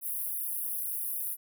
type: high-pass noise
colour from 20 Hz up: pink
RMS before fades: -34 dBFS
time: 0.01-1.37 s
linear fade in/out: 50 ms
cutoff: 10000 Hz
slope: 96 dB/octave
effects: none